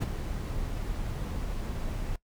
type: noise with ADSR envelope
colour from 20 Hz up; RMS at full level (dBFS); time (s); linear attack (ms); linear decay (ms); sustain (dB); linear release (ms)
brown; -24; 0-2.16; 27; 15; -9; 4
effects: noise-tail reverb RT60 0.1 s tail -19 dB re dry